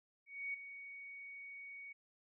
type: tone with ADSR envelope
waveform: sine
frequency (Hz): 2237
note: C#7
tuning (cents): +15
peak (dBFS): -37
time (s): 0.26-1.93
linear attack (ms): 280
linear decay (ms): 7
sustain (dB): -11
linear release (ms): 10
effects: none